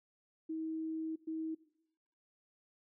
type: tone bursts at uneven times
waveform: sine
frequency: 319.5 Hz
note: D#4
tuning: 46 cents sharp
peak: -36 dBFS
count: 2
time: 0.49-1.16 / 1.27-1.55 s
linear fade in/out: 10 ms
effects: noise-tail reverb RT60 0.8 s tail -19 dB re dry

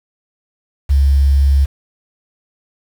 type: tone with quantisation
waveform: sine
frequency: 69.3 Hz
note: C#2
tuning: in tune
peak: -8 dBFS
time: 0.89-1.66 s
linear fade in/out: 20 ms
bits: 6
effects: none

